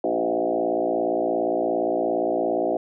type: tone with frequency modulation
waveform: sine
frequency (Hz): 505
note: B4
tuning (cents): +39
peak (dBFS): -20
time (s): 0.04-2.77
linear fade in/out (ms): 2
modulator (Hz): 57.3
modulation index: 3.8
effects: none